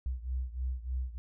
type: beating tone pair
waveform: sine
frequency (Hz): 62.3 / 65.6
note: B1 / C2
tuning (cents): +16 / +5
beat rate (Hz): 3.3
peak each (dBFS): -34 / -37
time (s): 0.06-1.18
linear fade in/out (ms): 0
effects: none